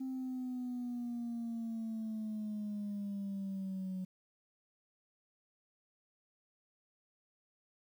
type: exponential sweep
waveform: sine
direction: down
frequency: 263.3 to 185 Hz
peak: -35 dBFS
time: 0-4.05 s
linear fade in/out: 10 ms
effects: tanh soft clip ceiling -35 dBFS + 11-bit